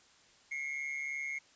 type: tone with amplitude modulation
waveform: triangle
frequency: 2158 Hz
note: C#7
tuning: 47 cents flat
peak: -31 dBFS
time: 0.51-1.39 s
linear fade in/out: 10 ms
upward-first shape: sine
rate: 143 Hz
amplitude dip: 65%
effects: white hiss -63 dBFS RMS until 1.55 s + resampled to 16000 Hz